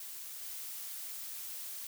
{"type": "noise with level steps", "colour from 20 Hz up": "blue", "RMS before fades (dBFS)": [-45, -43], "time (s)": [0, 1.87], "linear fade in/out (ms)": 2, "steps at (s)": 0.41, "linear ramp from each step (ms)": 10, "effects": []}